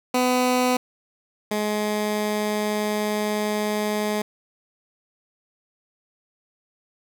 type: tone pair in turn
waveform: 15% pulse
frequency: 251.1 / 210.8 Hz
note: B3 / G#3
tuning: +29 / +26 cents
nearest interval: minor third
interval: 303 cents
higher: first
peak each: -12 / -16 dBFS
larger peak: first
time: 0.14-0.77 / 1.51-4.22 s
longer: second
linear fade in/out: 5 ms
effects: none